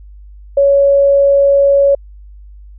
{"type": "tone", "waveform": "sine", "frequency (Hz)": 559, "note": "C#5", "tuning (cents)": 14, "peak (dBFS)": -6, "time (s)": [0.57, 1.95], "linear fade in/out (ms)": 5, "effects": ["added 50 Hz sine -33 dBFS peak until 2.78 s"]}